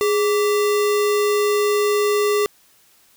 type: tone with sample-and-hold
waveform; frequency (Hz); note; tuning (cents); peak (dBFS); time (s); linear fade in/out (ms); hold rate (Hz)
sine; 415.3; G#4; 0; -15; 0.01-2.46; 0; 1575
effects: white hiss -55 dBFS RMS until 3.16 s